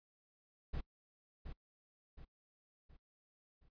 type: noise with echo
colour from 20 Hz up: brown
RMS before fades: -39 dBFS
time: 0.73-0.81 s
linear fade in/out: 10 ms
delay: 720 ms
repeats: 4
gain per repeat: -7 dB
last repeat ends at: 3.69 s
effects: noise-tail reverb RT60 0.1 s tail -25 dB re dry + resampled to 11025 Hz